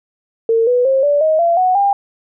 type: tone with pitch steps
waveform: sine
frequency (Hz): 454.6 / 492.9 / 534.4 / 579.4 / 628.2 / 681.1 / 738.5 / 800.7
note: A#4 / B4 / C5 / D5 / D#5 / F5 / F#5 / G5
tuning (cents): -43 / -3 / +36 / -24 / +16 / -44 / -3 / +37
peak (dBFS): -10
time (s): 0.49-1.93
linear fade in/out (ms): 2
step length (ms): 180
effects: none